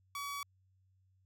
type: tone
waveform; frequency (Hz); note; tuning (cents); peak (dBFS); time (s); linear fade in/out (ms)
sawtooth; 1136; C#6; +42; -35; 0.15-0.43; 2
effects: added 94 Hz sine -68 dBFS peak until 1.25 s